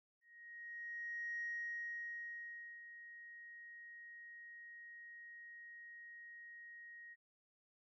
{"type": "tone with ADSR envelope", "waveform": "sine", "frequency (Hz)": 1880, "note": "A#6", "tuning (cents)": 14, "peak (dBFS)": -39, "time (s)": [0.21, 7.16], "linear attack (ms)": 1200, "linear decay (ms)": 1400, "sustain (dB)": -13, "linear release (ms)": 36, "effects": ["tanh soft clip ceiling -35 dBFS"]}